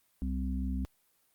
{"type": "harmonic tone", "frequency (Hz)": 64.9, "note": "C2", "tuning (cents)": -13, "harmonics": [1, 3, 4], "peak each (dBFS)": [-32, -37, -38], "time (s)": [0.22, 0.85], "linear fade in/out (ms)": 0, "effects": ["white hiss -71 dBFS RMS until 1.34 s", "Opus 32 kbps"]}